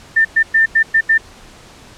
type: tone bursts at uneven times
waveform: sine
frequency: 1794 Hz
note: A6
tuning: 33 cents sharp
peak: -8 dBFS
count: 6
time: 0.16-0.25 / 0.36-0.43 / 0.54-0.66 / 0.75-0.83 / 0.94-1.01 / 1.09-1.18 s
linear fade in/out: 10 ms
effects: pink hiss -41 dBFS RMS until 1.97 s + low-pass 8000 Hz 12 dB/octave